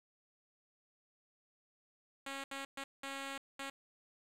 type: tone bursts at uneven times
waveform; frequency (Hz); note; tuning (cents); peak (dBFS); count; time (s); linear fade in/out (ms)
5% pulse; 273.8; C#4; -21; -30; 5; 2.26-2.44 / 2.51-2.65 / 2.77-2.84 / 3.03-3.38 / 3.59-3.7; 5
effects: low-pass 10000 Hz 12 dB/octave + 10-bit